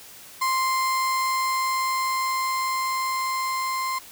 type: tone with level ramp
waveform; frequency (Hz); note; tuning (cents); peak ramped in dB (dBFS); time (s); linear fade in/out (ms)
35% pulse; 1046.5; C6; 0; -19 to -23; 0.41-3.99; 10
effects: white hiss -45 dBFS RMS until 4.11 s